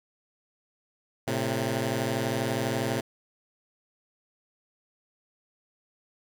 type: tone pair together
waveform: 10% pulse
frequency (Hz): 112.3 / 132.33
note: A2 / C3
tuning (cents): +36 / +20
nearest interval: minor third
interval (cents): 284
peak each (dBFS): -21 / -21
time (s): 1.27-3.01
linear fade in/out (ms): 10
effects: none